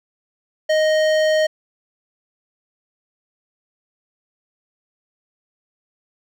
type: tone with hard clipping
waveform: sine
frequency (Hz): 622.3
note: D#5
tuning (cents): 0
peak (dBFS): -16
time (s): 0.69-1.47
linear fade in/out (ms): 10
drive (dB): 15
effects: none